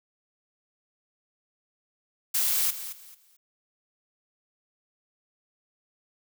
blue noise with echo, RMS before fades -25 dBFS, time 2.34-2.71 s, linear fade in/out 10 ms, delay 220 ms, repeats 3, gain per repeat -12 dB, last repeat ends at 3.37 s, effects none

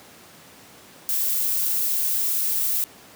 violet noise, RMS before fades -23 dBFS, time 1.09-2.84 s, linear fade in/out 0 ms, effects pink hiss -47 dBFS RMS until 3.15 s + high-pass 150 Hz 12 dB/octave

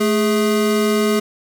square tone pair together, 216.8 / 415.3 Hz, A3 / G#4, -25 / 0 cents, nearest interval major seventh, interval 1125 cents, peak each -18 dBFS, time 0-1.2 s, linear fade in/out 10 ms, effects none

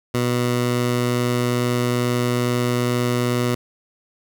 15% pulse tone, 122.3 Hz, B2, 16 cents flat, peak -12 dBFS, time 0.14-3.55 s, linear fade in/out 5 ms, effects none

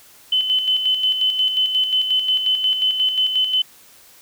sine tone with tremolo, 3035 Hz, F#7, 43 cents sharp, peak -14 dBFS, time 0.32-3.62 s, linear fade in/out 5 ms, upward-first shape square, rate 5.6 Hz, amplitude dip 50%, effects white hiss -48 dBFS RMS until 4.21 s

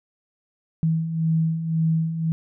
sine beating tone pair, 160.2 / 162.1 Hz, E3 / E3, -49 / -29 cents, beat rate 1.9 Hz, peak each -27 / -20 dBFS, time 0.83-2.32 s, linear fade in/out 0 ms, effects none

